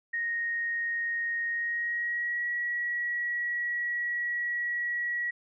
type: tone with pitch glide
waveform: sine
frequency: 1864.7 to 1921.6 Hz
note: A#6 to B6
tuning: 0 to -48 cents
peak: -28 dBFS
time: 0.13-5.31 s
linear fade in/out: 10 ms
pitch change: +52 cents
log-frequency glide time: 1.49-2.47 s
effects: none